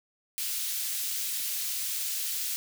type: high-pass noise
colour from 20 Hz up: white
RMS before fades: -32 dBFS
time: 0.38-2.56 s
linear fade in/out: 0 ms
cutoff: 2900 Hz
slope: 12 dB/octave
effects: none